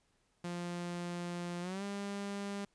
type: tone with pitch glide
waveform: sawtooth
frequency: 174.61 to 200.6 Hz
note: F3 to G3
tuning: 0 to +40 cents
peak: -34 dBFS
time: 0.44-2.65 s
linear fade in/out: 5 ms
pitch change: +240 cents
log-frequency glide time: 1.61-1.83 s
effects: pink hiss -75 dBFS RMS until 2.74 s + resampled to 22050 Hz